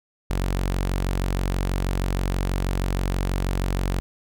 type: tone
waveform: sawtooth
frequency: 46.25 Hz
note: F#1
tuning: in tune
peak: -18 dBFS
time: 0.3-4 s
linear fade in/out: 0 ms
effects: none